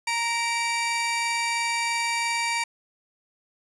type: tone pair together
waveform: sawtooth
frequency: 933 / 2321 Hz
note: A#5 / D7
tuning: +1 / -21 cents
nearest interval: octave + major third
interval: 1578 cents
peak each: -23 dBFS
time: 0.07-2.64 s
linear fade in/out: 5 ms
effects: resampled to 24000 Hz + 9-bit